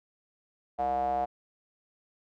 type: tone with band-pass filter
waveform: square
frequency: 65.41 Hz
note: C2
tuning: in tune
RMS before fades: -29 dBFS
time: 0.78-1.26 s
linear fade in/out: 20 ms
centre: 710 Hz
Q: 10
effects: none